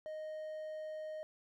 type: tone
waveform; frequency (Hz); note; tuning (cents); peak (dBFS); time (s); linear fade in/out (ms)
triangle; 621; D#5; -3; -39; 0.06-1.23; 0
effects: none